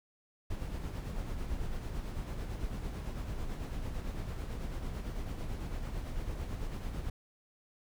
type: noise with tremolo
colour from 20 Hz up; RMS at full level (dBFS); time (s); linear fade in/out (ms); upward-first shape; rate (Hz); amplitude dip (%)
brown; -36; 0.5-7.1; 5; sine; 9; 40
effects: none